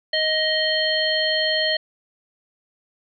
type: harmonic tone with a mistuned harmonic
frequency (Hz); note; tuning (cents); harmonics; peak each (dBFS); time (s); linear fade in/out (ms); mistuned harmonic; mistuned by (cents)
626; D#5; +10; 1 / 3 / 5 / 7; -24 / -24 / -24 / -24; 0.13-1.77; 5; 7; -34
effects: none